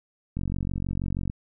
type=click train; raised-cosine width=5 ms; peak=-17 dBFS; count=44; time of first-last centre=0.37-1.299 s; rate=46.3 Hz; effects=none